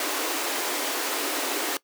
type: high-pass noise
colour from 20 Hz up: pink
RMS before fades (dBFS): -28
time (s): 0-1.77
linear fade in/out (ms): 2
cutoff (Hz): 270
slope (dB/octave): 96
effects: noise-tail reverb RT60 0.1 s tail -20 dB re dry